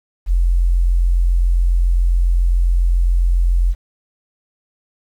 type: tone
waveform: sine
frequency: 43.65 Hz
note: F1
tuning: in tune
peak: -11 dBFS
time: 0.26-3.75 s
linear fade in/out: 50 ms
effects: 8-bit